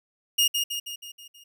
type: tone with echo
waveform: sawtooth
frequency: 2847 Hz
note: F7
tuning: 33 cents sharp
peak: -15 dBFS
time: 0.38-0.48 s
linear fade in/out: 10 ms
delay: 160 ms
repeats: 6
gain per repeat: -5 dB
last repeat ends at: 1.44 s
effects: none